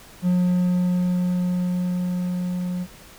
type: tone with level ramp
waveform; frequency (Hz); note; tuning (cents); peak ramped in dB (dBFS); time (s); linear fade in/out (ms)
triangle; 179.6; F3; +49; -14 to -22; 0.22-2.87; 50
effects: pink hiss -46 dBFS RMS until 3.18 s